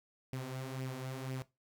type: tone with flanger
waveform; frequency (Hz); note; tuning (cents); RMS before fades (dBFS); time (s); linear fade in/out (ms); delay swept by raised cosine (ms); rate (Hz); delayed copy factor
sawtooth; 130.81; C3; 0; -41; 0.33-1.42; 0; 0.37 to 6.27; 2; +0.55
effects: noise-tail reverb RT60 0.2 s tail -17 dB re dry